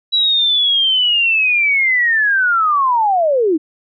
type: linear sweep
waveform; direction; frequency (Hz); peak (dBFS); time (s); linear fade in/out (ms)
sine; down; 3925 to 293.7; -11; 0.12-3.58; 20
effects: none